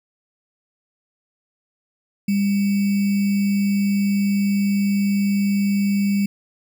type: tone with sample-and-hold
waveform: sine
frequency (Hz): 200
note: G3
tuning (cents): +35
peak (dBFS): -16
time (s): 2.28-6.26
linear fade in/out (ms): 5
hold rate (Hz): 2450
effects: none